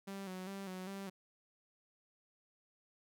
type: tone with vibrato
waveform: sawtooth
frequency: 190.6 Hz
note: G3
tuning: 48 cents flat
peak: -39 dBFS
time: 0.07-1.1 s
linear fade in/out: 10 ms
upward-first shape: square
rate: 2.5 Hz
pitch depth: 50 cents each way
effects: none

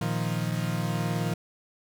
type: chord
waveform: 40% pulse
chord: Bb suspended fourth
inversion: none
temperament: equal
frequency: 116.54 / 155.56 / 174.61 Hz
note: Bb2 / Eb3 / F3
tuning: 0 / 0 / 0 cents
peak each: -30 dBFS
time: 0.01-1.34 s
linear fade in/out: 5 ms
effects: none

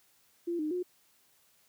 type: tone with pitch steps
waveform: sine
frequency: 343.3 / 306.2 / 359.5 Hz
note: F4 / D#4 / F#4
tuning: -30 / -28 / -50 cents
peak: -30 dBFS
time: 0.47-0.83 s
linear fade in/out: 10 ms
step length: 120 ms
effects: white hiss -67 dBFS RMS until 1.68 s + high-pass 60 Hz 12 dB/octave

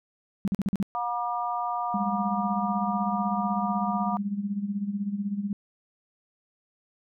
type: tone bursts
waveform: sine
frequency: 196 Hz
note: G3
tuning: in tune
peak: -22 dBFS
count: 6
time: 0.45-0.827 s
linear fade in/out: 0 ms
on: 27 ms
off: 43 ms
type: harmonic tone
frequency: 239.6 Hz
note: A#3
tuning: 48 cents sharp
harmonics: 3 / 4 / 5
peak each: -30 / -31 / -32 dBFS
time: 0.95-4.17 s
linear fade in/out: 0 ms
type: tone with tremolo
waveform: sine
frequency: 202 Hz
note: G#3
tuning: 48 cents flat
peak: -24 dBFS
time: 1.94-5.53 s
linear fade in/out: 2 ms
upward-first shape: sine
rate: 16 Hz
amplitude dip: 70%
effects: none

